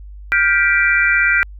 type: chord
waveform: sine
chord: G dominant seventh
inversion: third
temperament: just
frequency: 1411.2 / 1568 / 1960 / 2352 Hz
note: F6 / G6 / B6 / D7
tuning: +18 / 0 / -14 / +2 cents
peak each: -17 dBFS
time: 0.32-1.43 s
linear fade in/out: 0 ms
effects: added 50 Hz sine -32 dBFS peak until 1.59 s

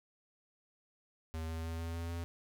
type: tone with pitch steps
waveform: square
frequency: 80.5 / 81.34 / 82.19 / 83.05 / 83.92 / 84.8 Hz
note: E2 / E2 / E2 / E2 / E2 / E2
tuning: -41 / -23 / -5 / +13 / +31 / +50 cents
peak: -38 dBFS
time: 1.34-2.24 s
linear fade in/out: 0 ms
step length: 150 ms
effects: none

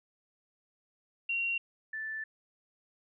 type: tone pair in turn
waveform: sine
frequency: 2750 / 1758.7 Hz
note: F7 / A6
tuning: -27 / -1 cents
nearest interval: minor sixth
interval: 774 cents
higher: first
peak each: -29 / -35 dBFS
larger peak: first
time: 1.29-1.58 / 1.93-2.24 s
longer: second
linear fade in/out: 5 ms
effects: none

